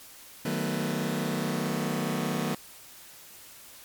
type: chord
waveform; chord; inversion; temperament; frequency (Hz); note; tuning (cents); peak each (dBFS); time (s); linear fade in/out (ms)
sawtooth; B dominant seventh; first; just; 154.34 / 185.21 / 222.2 / 246.9; D#3 / F#3 / A3 / B3; -14 / +2 / +17 / 0; -29; 0.45-2.55; 5
effects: white hiss -49 dBFS RMS until 3.84 s + MP3 96 kbps